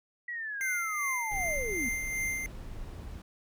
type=linear sweep; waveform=sine; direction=down; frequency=1953 to 217.8 Hz; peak=-34 dBFS; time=0.28-1.89 s; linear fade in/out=5 ms
type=tone with tremolo; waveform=square; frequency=2093 Hz; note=C7; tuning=in tune; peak=-30 dBFS; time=0.61-2.46 s; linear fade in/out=0 ms; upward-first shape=sine; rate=2.6 Hz; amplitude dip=40%
type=noise; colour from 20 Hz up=brown; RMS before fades=-41 dBFS; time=1.31-3.22 s; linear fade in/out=5 ms
effects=none